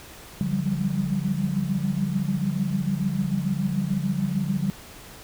sine tone cluster, 144.4 / 176.4 / 191.8 / 198.6 Hz, D3 / F3 / G3 / G3, -29 / +18 / -37 / +23 cents, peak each -28 dBFS, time 0.41-4.7 s, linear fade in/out 0 ms, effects pink hiss -44 dBFS RMS until 5.23 s

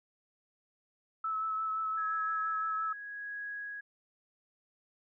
sine tone with vibrato, 1302 Hz, E6, 22 cents flat, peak -31 dBFS, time 1.24-2.93 s, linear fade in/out 5 ms, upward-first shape sine, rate 5.8 Hz, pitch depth 17 cents each way
sine tone with tremolo, 1660 Hz, G#6, 1 cent flat, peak -37 dBFS, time 1.97-3.81 s, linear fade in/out 10 ms, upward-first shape sine, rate 0.84 Hz, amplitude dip 45%
effects none

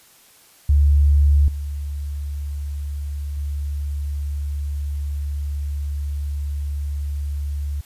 sine tone with level steps, 72.1 Hz, D2, 31 cents flat, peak -11 / -24 / -22 dBFS, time 0.69-7.81 s, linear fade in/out 5 ms, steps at 1.48 / 3.37 s, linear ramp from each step 2 ms, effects white hiss -51 dBFS RMS until 7.85 s + resampled to 32000 Hz

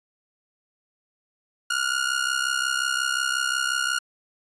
sawtooth ring-modulated tone, 1427 Hz, F6, 37 cents sharp, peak -16 dBFS, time 1.7-3.99 s, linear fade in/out 5 ms, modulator 32.8 Hz, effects resampled to 24000 Hz

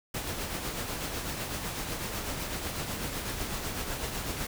pink noise with tremolo, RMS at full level -33 dBFS, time 0.14-4.47 s, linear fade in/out 5 ms, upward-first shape triangle, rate 8 Hz, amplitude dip 45%, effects none

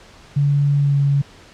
sine tone with pitch glide, 142.8 to 140.83 Hz, D3 to C#3, -48 to +28 cents, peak -13 dBFS, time 0.36-1.22 s, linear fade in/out 10 ms, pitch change -24 cents, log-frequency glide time 0.78-0.98 s, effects pink hiss -45 dBFS RMS until 1.53 s + low-pass 6000 Hz 12 dB/octave

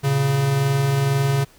square tone pair together, 116.54 / 138.59 Hz, A#2 / C#3, 0 / 0 cents, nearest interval minor third, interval 300 cents, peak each -27 / -18 dBFS, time 0.03-1.45 s, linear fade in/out 20 ms, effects pink hiss -52 dBFS RMS until 1.58 s

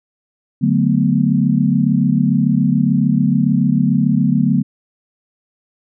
sine chord, B minor seventh, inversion first, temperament equal, 146.83 / 185 / 220 / 246.9 Hz, D3 / F#3 / A3 / B3, 0 / 0 / 0 / 0 cents, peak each -17 dBFS, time 0.61-4.63 s, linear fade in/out 20 ms, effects none

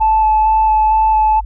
sine tone with vibrato, 870 Hz, A5, 20 cents flat, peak -8 dBFS, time 0-1.41 s, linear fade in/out 20 ms, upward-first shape square, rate 2.2 Hz, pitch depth 10 cents each way, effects tanh soft clip ceiling -5 dBFS + added 50 Hz sine -23 dBFS peak until 1.45 s

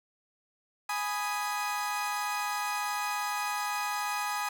30% pulse chord, G# minor, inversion none, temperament equal, 830.6 / 987.8 / 1244.5 Hz, G#5 / B5 / D#6, 0 / 0 / 0 cents, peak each -31 / -34 / -32 dBFS, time 0.89-4.49 s, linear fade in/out 5 ms, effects none

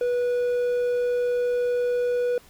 triangle tone, 488.7 Hz, B4, 18 cents flat, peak -19 dBFS, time 0.01-2.38 s, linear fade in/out 2 ms, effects pink hiss -53 dBFS RMS until 2.49 s

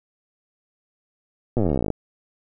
slowing click train, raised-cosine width 2 ms, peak -9 dBFS, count 26, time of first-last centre 1.57-1.903 s, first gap 8 ms, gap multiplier 1.04, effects none

